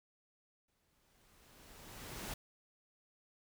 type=noise with exponential growth; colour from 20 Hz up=pink; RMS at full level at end=-42 dBFS; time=0.68-2.34 s; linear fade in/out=5 ms; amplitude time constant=360 ms; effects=none